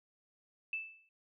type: tone with exponential decay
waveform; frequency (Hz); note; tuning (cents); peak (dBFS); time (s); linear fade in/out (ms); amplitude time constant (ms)
sine; 2637; E7; 0; -32; 0.73-1.09; 2; 78
effects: none